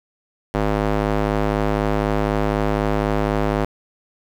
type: tone with band-pass filter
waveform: square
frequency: 52 Hz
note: G#1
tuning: 3 cents sharp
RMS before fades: -20 dBFS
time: 0.54-3.65 s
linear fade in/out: 5 ms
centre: 590 Hz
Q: 0.62
effects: 7-bit